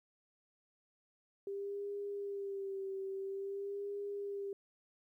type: tone with vibrato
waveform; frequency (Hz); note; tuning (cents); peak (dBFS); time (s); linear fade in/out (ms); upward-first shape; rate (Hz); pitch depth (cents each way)
sine; 395.6; G4; +16; -38; 1.47-4.53; 2; sine; 0.49; 40
effects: 13-bit